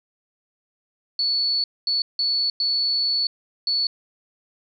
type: tone bursts at uneven times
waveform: sine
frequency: 4435 Hz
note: C#8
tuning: in tune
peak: -19 dBFS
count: 5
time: 1.19-1.64 / 1.87-2.02 / 2.19-2.5 / 2.6-3.27 / 3.67-3.87 s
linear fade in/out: 2 ms
effects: none